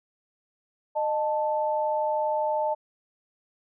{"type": "tone pair together", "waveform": "sine", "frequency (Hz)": [612.4, 880], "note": ["D#5", "A5"], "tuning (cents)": [-28, 0], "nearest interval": "tritone", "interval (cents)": 628, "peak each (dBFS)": -26, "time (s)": [0.95, 2.75], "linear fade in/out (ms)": 20, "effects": []}